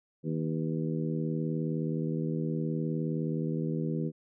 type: harmonic tone with a mistuned harmonic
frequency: 79.3 Hz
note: D#2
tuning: 33 cents sharp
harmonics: 2 / 3 / 4 / 5 / 6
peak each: -31 / -35 / -37 / -39 / -41 dBFS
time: 0.23-4.12 s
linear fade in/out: 50 ms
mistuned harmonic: 6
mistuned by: +54 cents
effects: none